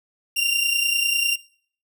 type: tone pair together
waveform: sawtooth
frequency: 2764 / 2794 Hz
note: F7 / F7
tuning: -19 / 0 cents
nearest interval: unison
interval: 19 cents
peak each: -19 dBFS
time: 0.36-1.36 s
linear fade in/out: 10 ms
effects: noise-tail reverb RT60 0.5 s tail -20 dB re dry